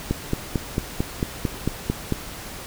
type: click train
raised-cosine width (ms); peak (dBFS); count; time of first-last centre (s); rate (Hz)
3; -8; 10; 0.11-2.123; 4.47
effects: pink hiss -36 dBFS RMS until 2.66 s